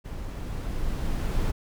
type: noise with level ramp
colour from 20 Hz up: brown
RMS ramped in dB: -35 to -24 dBFS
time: 0.04-1.52 s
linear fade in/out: 20 ms
effects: none